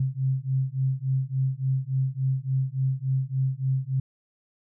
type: beating tone pair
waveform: sine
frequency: 130.81 / 134.31 Hz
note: C3 / C3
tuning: 0 / +46 cents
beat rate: 3.5 Hz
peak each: -26 dBFS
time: 0-4 s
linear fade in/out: 5 ms
effects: none